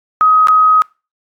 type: tone with dropouts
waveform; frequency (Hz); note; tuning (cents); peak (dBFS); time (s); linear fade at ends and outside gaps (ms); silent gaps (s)
sine; 1262; D#6; +24; -6; 0.21-0.82; 0; 0.472-0.484
effects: noise-tail reverb RT60 0.3 s tail -25 dB re dry + AAC 64 kbps